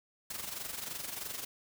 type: noise with amplitude modulation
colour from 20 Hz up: white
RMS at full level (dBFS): -38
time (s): 0.3-1.45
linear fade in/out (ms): 5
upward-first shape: sine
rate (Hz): 23.1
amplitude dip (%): 65
effects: none